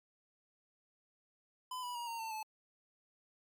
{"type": "tone with pitch steps", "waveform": "square", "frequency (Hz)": [1010, 980.1, 951.1, 923, 895.7, 869.2], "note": ["B5", "B5", "A#5", "A#5", "A5", "A5"], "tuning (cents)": [39, -13, 35, -17, 31, -21], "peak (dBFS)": -40, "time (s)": [1.71, 2.43], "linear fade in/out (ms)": 5, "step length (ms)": 120, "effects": ["MP3 96 kbps"]}